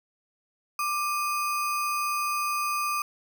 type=tone with sample-and-hold; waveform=sine; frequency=1182 Hz; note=D6; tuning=11 cents sharp; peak=-25 dBFS; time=0.79-3.02 s; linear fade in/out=2 ms; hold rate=3675 Hz; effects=none